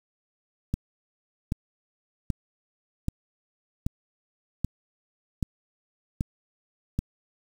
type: click train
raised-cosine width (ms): 5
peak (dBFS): -13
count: 9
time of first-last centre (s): 0.74-6.99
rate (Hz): 1.28
effects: 7-bit